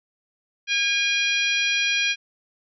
harmonic tone, 813 Hz, G#5, 37 cents flat, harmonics 2 / 3 / 4 / 5 / 6 / 7, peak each -28 / -22 / -26 / -31 / -35 / -33 dBFS, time 0.67-2.16 s, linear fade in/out 50 ms, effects none

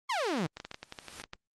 sawtooth exponential sweep, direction down, 1132 to 143.3 Hz, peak -25 dBFS, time 0.09-0.47 s, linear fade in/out 10 ms
white noise with exponential growth, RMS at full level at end -39 dBFS, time 0.53-1.22 s, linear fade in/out 1 ms, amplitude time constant 150 ms
clicks, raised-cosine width 0.2 ms, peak -22 dBFS, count 12, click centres 0.57 / 0.601 / 0.65 / 0.714 / 0.744 / 0.83 / 0.924 / 0.988 / 1.083 / 1.199 / 1.239 / 1.334 s
effects low-pass 7000 Hz 12 dB/octave + Opus 32 kbps

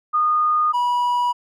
sine / triangle tone pair in turn, 1227 / 973.9 Hz, D#6 / B5, -25 / -24 cents, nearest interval major third, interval 399 cents, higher first, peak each -15 / -15 dBFS, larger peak neither, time 0.13-0.73 / 0.73-1.33 s, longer neither, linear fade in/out 20 ms, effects none

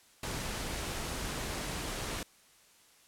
pink noise, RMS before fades -37 dBFS, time 0.23-2.23 s, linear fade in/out 2 ms, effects white hiss -62 dBFS RMS until 3.07 s + low-pass 11000 Hz 12 dB/octave

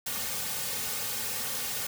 white noise with comb filter, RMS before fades -33 dBFS, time 0.06-1.87 s, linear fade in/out 5 ms, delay 3 ms, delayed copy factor -0.85, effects none

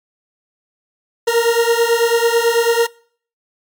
40% pulse beating tone pair, 461.6 / 470.7 Hz, A#4 / A#4, -17 / +17 cents, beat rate 9.1 Hz, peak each -14 dBFS, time 1.27-2.87 s, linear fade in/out 10 ms, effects noise-tail reverb RT60 0.5 s tail -23 dB re dry + MP3 96 kbps

